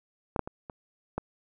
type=clicks; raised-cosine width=1 ms; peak=-15 / -11 / -23 / -26 / -16 dBFS; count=5; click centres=0.362 / 0.393 / 0.475 / 0.698 / 1.18 s; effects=none